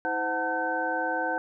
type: tone cluster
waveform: sine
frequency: 323.1 / 514 / 738 / 894 / 1531 Hz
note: E4 / C5 / F#5 / A5 / G6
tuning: -35 / -31 / -5 / +27 / -41 cents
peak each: -35 / -33 / -31 / -33 / -30 dBFS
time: 0.05-1.38 s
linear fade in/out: 0 ms
effects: none

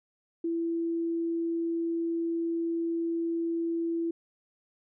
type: tone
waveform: sine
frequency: 333.9 Hz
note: E4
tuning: 22 cents sharp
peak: -27 dBFS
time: 0.44-4.11 s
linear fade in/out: 5 ms
effects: none

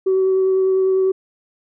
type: tone with vibrato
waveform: sine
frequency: 379 Hz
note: F#4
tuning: 42 cents sharp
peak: -12 dBFS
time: 0.06-1.12 s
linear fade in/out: 10 ms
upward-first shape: triangle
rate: 10 Hz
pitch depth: 12 cents each way
effects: tanh soft clip ceiling -10 dBFS

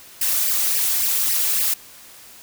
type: noise with flanger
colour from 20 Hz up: blue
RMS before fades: -20 dBFS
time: 0.21-1.74 s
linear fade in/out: 5 ms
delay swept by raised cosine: 0.37 to 3.47 ms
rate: 3.6 Hz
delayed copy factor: +0.95
effects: white hiss -44 dBFS RMS until 2.42 s

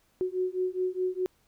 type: beating tone pair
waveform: sine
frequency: 366 / 370.8 Hz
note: F#4 / F#4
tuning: -19 / +4 cents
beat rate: 4.8 Hz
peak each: -30 dBFS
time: 0.21-1.26 s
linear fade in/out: 0 ms
effects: pink hiss -68 dBFS RMS until 1.47 s

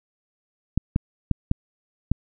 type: clicks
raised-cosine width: 5 ms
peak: -7 dBFS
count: 5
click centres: 0.776 / 0.961 / 1.313 / 1.514 / 2.116 s
effects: none

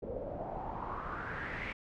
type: noise with low-pass filter sweep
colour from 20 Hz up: pink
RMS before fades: -40 dBFS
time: 0.02-1.73 s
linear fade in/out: 10 ms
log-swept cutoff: 470 to 2300 Hz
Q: 4.8
effects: none

